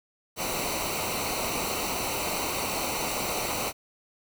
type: noise with comb filter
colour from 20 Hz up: pink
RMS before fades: -30 dBFS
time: 0.36-3.73 s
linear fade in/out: 50 ms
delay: 0.59 ms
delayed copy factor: -0.75
effects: none